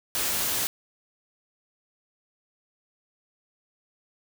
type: noise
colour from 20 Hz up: white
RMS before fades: -27 dBFS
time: 0.15-0.67 s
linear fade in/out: 0 ms
effects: none